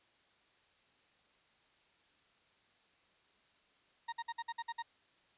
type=tone bursts; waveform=35% pulse; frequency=931 Hz; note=A#5; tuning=2 cents flat; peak=-36 dBFS; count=8; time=4.08-4.825 s; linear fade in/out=10 ms; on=45 ms; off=55 ms; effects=white hiss -70 dBFS RMS until 5.37 s + resampled to 8000 Hz